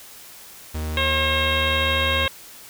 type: tone with pitch glide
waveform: 45% pulse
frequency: 77.78 to 79.09 Hz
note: D#2 to D#2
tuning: 0 to +29 cents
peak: -25 dBFS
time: 0.74-2.27 s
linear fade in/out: 10 ms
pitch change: +29 cents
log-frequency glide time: 1.24-1.99 s
type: harmonic tone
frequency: 538 Hz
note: C5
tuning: 48 cents sharp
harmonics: 1 / 2 / 3 / 4 / 5 / 6 / 7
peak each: -27 / -27 / -27 / -27 / -27 / -27 / -27 dBFS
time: 0.97-2.28 s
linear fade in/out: 2 ms
effects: white hiss -43 dBFS RMS until 2.69 s